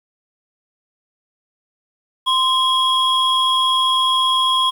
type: tone pair together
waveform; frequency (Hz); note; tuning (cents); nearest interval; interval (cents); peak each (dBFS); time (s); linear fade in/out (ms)
triangle; 1041 / 3305; C6 / G#7; -9 / -9; octave + minor sixth; 2000; -15; 2.26-4.71; 20
effects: 8-bit